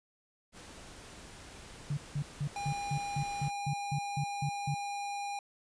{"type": "noise", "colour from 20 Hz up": "pink", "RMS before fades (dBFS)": -50, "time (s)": [0.52, 3.52], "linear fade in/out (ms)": 50}
{"type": "tone bursts", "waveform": "sine", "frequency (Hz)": 144.4, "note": "D3", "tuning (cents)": -29, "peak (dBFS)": -30, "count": 12, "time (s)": [1.9, 4.744], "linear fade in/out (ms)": 5, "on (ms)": 72, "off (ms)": 180}
{"type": "tone", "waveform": "square", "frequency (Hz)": 809, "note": "G#5", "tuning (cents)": -46, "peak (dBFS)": -36, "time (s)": [2.56, 5.39], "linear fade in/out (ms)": 2}
{"effects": ["resampled to 22050 Hz"]}